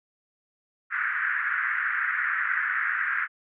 pink band-pass noise, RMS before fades -27 dBFS, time 0.9-3.28 s, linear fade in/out 50 ms, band 1400 to 1900 Hz, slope 48 dB/octave, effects none

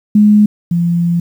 sine tone pair in turn, 209.5 / 171.61 Hz, G#3 / F3, +15 / -30 cents, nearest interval minor third, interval 345 cents, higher first, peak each -4 / -10 dBFS, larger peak first, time 0.15-0.46 / 0.71-1.2 s, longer second, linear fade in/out 5 ms, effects 7-bit

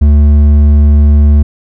sine tone with hard clipping, 73.42 Hz, D2, in tune, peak -4 dBFS, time 0.01-1.43 s, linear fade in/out 10 ms, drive 6 dB, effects none

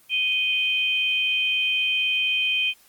sine tone pair together, 2489 / 3128 Hz, D#7 / G7, 0 / -4 cents, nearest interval major third, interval 396 cents, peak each -22 / -24 dBFS, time 0.09-2.74 s, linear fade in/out 50 ms, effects white hiss -56 dBFS RMS until 2.88 s + Opus 24 kbps

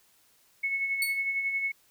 sine tone with tremolo, 2199 Hz, C#7, 14 cents flat, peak -25 dBFS, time 0.63-1.72 s, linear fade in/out 10 ms, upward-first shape sine, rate 11 Hz, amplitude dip 45%
10% pulse tone with exponential decay, 4435 Hz, C#8, in tune, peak -19 dBFS, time 1.02-1.23 s, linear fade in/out 2 ms, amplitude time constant 45 ms
effects white hiss -64 dBFS RMS until 1.9 s

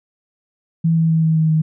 sine tone with pitch steps, 164.2 / 162.78 / 161.38 / 159.99 / 158.61 / 157.24 Hz, E3 / E3 / E3 / D#3 / D#3 / D#3, -6 / -21 / -36 / +49 / +34 / +19 cents, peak -12 dBFS, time 0.84-1.62 s, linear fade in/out 10 ms, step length 130 ms, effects none

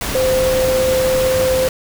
sine tone in noise, 518 Hz, C5, 17 cents flat, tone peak -13 dBFS, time 0.15-1.68 s, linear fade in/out 2 ms, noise pink, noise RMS -22 dBFS, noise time 0.01-1.69 s, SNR +6 dB, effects none

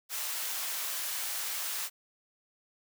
white high-pass noise, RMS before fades -35 dBFS, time 0.09-1.9 s, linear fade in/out 50 ms, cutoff 740 Hz, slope 12 dB/octave, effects none

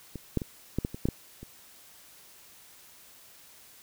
clicks, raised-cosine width 3 ms, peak -24 / -12 / -21 / -14 / -16 / -24 / -13 / -14 / -29 dBFS, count 9, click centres 0.157 / 0.373 / 0.418 / 0.786 / 0.849 / 0.945 / 1.055 / 1.087 / 1.43 s, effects white hiss -54 dBFS RMS until 3.82 s

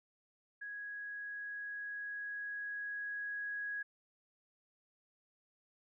sine tone with level ramp, 1661.2 Hz, G#6, in tune, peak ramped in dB -42 to -37 dBFS, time 0.61-3.83 s, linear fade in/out 10 ms, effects none

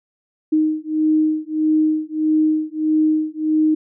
sine beating tone pair, 309.9 / 311.5 Hz, D#4 / D#4, -7 / +2 cents, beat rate 1.6 Hz, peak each -18 dBFS, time 0.52-3.75 s, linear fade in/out 10 ms, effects none

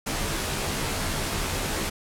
pink noise with comb filter, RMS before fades -28 dBFS, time 0.06-1.9 s, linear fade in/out 10 ms, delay 17 ms, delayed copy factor -0.8, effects low-pass 12000 Hz 12 dB/octave

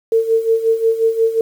sine tone with tremolo, 451.4 Hz, A4, 44 cents sharp, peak -9 dBFS, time 0.12-1.41 s, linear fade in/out 2 ms, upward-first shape sine, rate 5.6 Hz, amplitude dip 75%, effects 7-bit

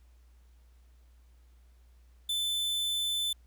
45% pulse tone, 3520 Hz, A7, in tune, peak -29 dBFS, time 2.29-3.33 s, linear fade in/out 5 ms, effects added 60 Hz sine -56 dBFS peak until 3.46 s + pink hiss -72 dBFS RMS until 3.46 s

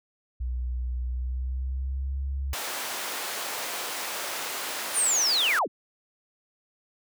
sine tone with pitch glide, 61.74 to 68.11 Hz, B1 to C#2, 0 to -30 cents, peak -27 dBFS, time 0.4-2.54 s, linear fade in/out 10 ms, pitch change +170 cents, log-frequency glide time 1.06-2.21 s
pink high-pass noise, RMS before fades -33 dBFS, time 2.53-5.59 s, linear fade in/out 2 ms, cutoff 610 Hz, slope 12 dB/octave
sine linear sweep, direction down, 9540 to 116.54 Hz, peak -21 dBFS, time 4.93-5.68 s, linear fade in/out 50 ms
effects none

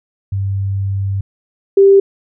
sine tone pair in turn, 98 / 393.4 Hz, G2 / G4, 0 / +6 cents, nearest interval 2 octaves, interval 2406 cents, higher second, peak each -15 / -4 dBFS, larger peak second, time 0.32-1.21 / 1.77-2 s, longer first, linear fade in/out 5 ms, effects none

